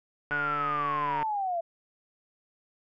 click train, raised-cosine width 0.5 ms, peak -20 dBFS, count 135, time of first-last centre 0.31-1.228 s, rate 146 Hz
sine linear sweep, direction down, 1480 to 659.3 Hz, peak -27 dBFS, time 0.31-1.61 s, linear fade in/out 10 ms
effects none

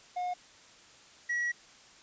triangle tone pair in turn, 720 / 1922.2 Hz, F#5 / B6, -47 / -47 cents, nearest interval octave + perfect fourth, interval 1700 cents, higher second, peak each -29 / -27 dBFS, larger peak second, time 0.16-0.34 / 1.29-1.52 s, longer second, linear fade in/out 10 ms, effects white hiss -56 dBFS RMS until 2.02 s + resampled to 16000 Hz

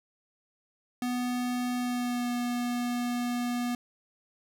square tone with pitch glide, 246.9 to 242.9 Hz, B3 to B3, 0 to -29 cents, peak -29 dBFS, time 1.02-3.75 s, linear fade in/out 2 ms, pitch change -29 cents, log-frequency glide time 1.77-2.3 s, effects none

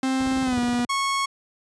45% pulse tone with pitch glide, 263.1 to 242.7 Hz, C4 to B3, +10 to -30 cents, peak -21 dBFS, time 0.03-0.85 s, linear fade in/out 2 ms, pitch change -140 cents, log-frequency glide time 0.43-0.59 s
brown noise with tremolo, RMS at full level -29 dBFS, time 0.2-0.83 s, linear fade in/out 2 ms, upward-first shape sine, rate 19 Hz, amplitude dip 95%
sawtooth tone, 1100 Hz, C#6, 14 cents flat, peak -18 dBFS, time 0.89-1.26 s, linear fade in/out 10 ms
effects high-pass 80 Hz 12 dB/octave + resampled to 22050 Hz

